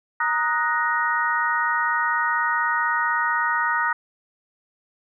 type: harmonic tone with a mistuned harmonic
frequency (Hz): 312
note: D#4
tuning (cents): +5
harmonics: 3 / 4 / 5 / 6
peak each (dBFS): -25 / -25 / -25 / -25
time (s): 0.2-3.93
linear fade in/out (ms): 5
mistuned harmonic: 5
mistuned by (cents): -100
effects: none